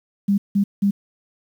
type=tone bursts at uneven times; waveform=sine; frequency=200.1 Hz; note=G3; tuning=36 cents sharp; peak=-14 dBFS; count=3; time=0.28-0.38 / 0.55-0.64 / 0.82-0.91 s; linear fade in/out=10 ms; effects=8-bit